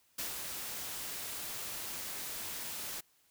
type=noise with ADSR envelope; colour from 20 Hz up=white; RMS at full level=-37 dBFS; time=0.18-3.01 s; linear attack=9 ms; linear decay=130 ms; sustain=-4 dB; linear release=12 ms; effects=white hiss -70 dBFS RMS until 3.3 s